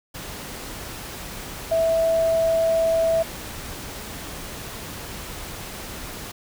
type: tone in noise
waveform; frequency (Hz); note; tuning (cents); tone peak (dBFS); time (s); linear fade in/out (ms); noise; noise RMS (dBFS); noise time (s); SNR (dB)
sine; 656; E5; -9; -17; 1.71-3.23; 10; pink; -35; 0.14-6.32; +15
effects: none